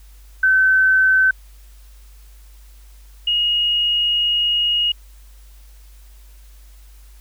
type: tone pair in turn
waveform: sine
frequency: 1531 / 2875 Hz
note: G6 / F7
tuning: -41 / +50 cents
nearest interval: major seventh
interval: 1091 cents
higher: second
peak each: -11 / -15 dBFS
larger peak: first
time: 0.43-1.31 / 3.27-4.92 s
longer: second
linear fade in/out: 5 ms
effects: added 50 Hz sine -41 dBFS peak until 7.2 s + white hiss -54 dBFS RMS until 7.2 s